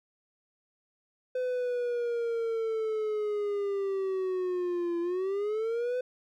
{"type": "linear two-way sweep", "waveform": "triangle", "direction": "down then up", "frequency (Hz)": [508, 340, 508], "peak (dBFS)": -26, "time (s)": [1.35, 6.01], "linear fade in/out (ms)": 5, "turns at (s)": 5, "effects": []}